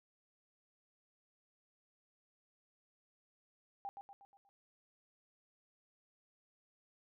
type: tone with echo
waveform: sine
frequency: 798 Hz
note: G5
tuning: 31 cents sharp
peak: -40 dBFS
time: 3.85-3.89 s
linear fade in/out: 0 ms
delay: 120 ms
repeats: 5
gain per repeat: -6 dB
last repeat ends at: 4.49 s
effects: none